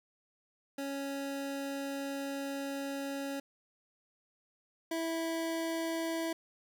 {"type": "tone pair in turn", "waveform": "25% pulse", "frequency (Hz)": [277.2, 328.3], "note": ["C#4", "E4"], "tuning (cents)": [0, -7], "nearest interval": "minor third", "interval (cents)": 293, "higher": "second", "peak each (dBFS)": [-32, -29], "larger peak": "second", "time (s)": [[0.78, 3.4], [4.91, 6.33]], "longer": "first", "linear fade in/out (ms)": 5, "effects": []}